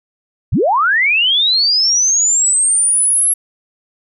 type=linear sweep; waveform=sine; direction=up; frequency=55 to 11270 Hz; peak=-10 dBFS; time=0.52-3.34 s; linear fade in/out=10 ms; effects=none